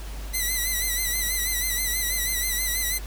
5% pulse tone with vibrato, 2000 Hz, B6, 21 cents sharp, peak -14 dBFS, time 0.33-2.99 s, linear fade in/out 20 ms, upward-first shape sine, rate 6.2 Hz, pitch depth 66 cents each way, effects added 50 Hz sine -32 dBFS peak until 3.06 s + pink hiss -43 dBFS RMS until 3.06 s

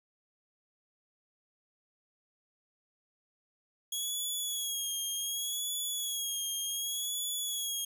15% pulse tone with vibrato, 3322 Hz, G#7, in tune, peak -26 dBFS, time 3.92-7.85 s, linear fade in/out 5 ms, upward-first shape sine, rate 0.67 Hz, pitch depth 53 cents each way, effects none

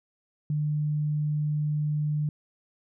sine tone, 150 Hz, D3, 37 cents sharp, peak -24 dBFS, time 0.5-2.29 s, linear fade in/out 2 ms, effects none

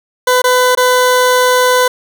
20% pulse tone with dropouts, 502 Hz, B4, 28 cents sharp, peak -3 dBFS, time 0.27-1.88 s, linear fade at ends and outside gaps 5 ms, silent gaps 0.419-0.44 / 0.751-0.773 s, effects none

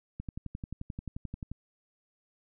click train, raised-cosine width 5 ms, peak -25 dBFS, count 16, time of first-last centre 0.2-1.516 s, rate 11.4 Hz, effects none

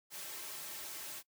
white noise with comb filter, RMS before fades -45 dBFS, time 0.1-1.23 s, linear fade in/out 50 ms, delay 4.1 ms, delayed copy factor -0.6, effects noise-tail reverb RT60 0.1 s tail -21 dB re dry + high-pass 200 Hz 12 dB/octave

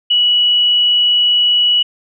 sine tone, 2935 Hz, F#7, 15 cents flat, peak -9 dBFS, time 0.1-1.83 s, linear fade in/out 10 ms, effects none

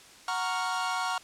45% pulse chord, Gb major seventh, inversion none, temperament equal, 740 / 932.3 / 1108.7 / 1396.9 Hz, Gb5 / Bb5 / Db6 / F6, 0 / 0 / 0 / 0 cents, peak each -34 dBFS, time 0.28-1.18 s, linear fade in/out 2 ms, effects white hiss -52 dBFS RMS until 1.23 s + low-pass 8000 Hz 12 dB/octave

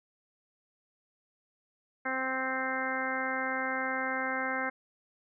harmonic tone, 261.6 Hz, C4, in tune, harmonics 1 / 2 / 3 / 4 / 5 / 6 / 7 / 8, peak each -39 / -38 / -38 / -40 / -39 / -35 / -40 / -38 dBFS, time 2.05-4.7 s, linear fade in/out 10 ms, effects none

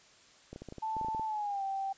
clicks, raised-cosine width 2 ms, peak -30 dBFS, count 12, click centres 0.53 / 0.561 / 0.62 / 0.687 / 0.724 / 0.783 / 0.967 / 1.013 / 1.047 / 1.085 / 1.148 / 1.196 s
sine tone with pitch glide, 880 to 779.5 Hz, A5 to G5, 0 to -10 cents, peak -32 dBFS, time 0.82-1.93 s, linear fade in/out 10 ms, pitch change -210 cents, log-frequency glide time 1.25-1.63 s
effects white hiss -60 dBFS RMS until 1.97 s + resampled to 16000 Hz

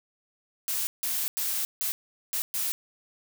blue noise bursts at uneven times, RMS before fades -29 dBFS, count 6, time 0.68-0.87 / 1.03-1.28 / 1.37-1.65 / 1.81-1.92 / 2.33-2.42 / 2.54-2.72 s, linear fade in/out 0 ms, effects none

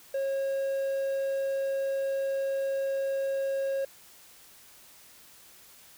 triangle tone, 544 Hz, C#5, 33 cents flat, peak -25 dBFS, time 0.14-3.85 s, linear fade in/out 5 ms, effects white hiss -54 dBFS RMS until 5.97 s

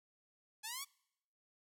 5% pulse linear sweep, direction up, 830.6 to 1162 Hz, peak -30 dBFS, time 0.63-0.85 s, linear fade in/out 20 ms, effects noise-tail reverb RT60 0.8 s tail -25 dB re dry

